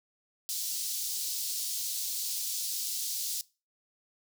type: high-pass noise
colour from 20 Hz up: pink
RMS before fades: -34 dBFS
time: 0.49-3.41 s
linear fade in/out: 0 ms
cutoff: 4300 Hz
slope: 24 dB/octave
effects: noise-tail reverb RT60 0.3 s tail -21 dB re dry